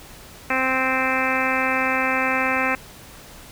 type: harmonic tone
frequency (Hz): 261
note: C4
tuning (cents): -4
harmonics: 1 / 2 / 3 / 4 / 5 / 6 / 7 / 8 / 9 / 10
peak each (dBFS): -28 / -28 / -28 / -28 / -28 / -28 / -28 / -28 / -28 / -28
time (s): 0.5-2.75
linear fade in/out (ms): 2
effects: pink hiss -43 dBFS RMS until 3.51 s